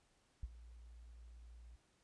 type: tone with ADSR envelope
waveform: sine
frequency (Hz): 58.27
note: A#1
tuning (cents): 0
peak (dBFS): -37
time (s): 0.43-1.76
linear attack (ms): 4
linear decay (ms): 35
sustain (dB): -17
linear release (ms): 7
effects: pink hiss -75 dBFS RMS until 2.03 s + resampled to 22050 Hz